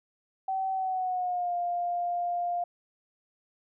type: tone with pitch glide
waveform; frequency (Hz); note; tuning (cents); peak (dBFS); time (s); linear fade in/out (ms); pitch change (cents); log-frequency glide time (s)
sine; 765 to 701.5; G5 to F5; -42 to +8; -27; 0.48-2.64; 5; -150; 0.73-1.55
effects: none